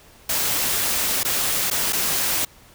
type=noise with dropouts; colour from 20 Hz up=white; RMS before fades=-22 dBFS; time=0.29-2.45 s; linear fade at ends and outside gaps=5 ms; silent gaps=1.233-1.248 / 1.702-1.711 / 1.925-1.93 s; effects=pink hiss -50 dBFS RMS until 2.74 s